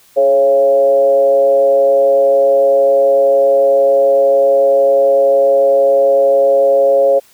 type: tone with frequency modulation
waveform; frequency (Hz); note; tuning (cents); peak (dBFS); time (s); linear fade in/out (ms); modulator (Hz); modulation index
sine; 550; C#5; -14; -7; 0.16-7.2; 20; 131; 0.63
effects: white hiss -48 dBFS RMS until 7.33 s